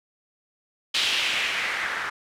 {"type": "noise with low-pass filter sweep", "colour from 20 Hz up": "blue", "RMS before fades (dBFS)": -26, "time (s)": [0.94, 2.1], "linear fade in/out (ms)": 10, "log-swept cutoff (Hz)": [3500, 1500], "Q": 2.5, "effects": []}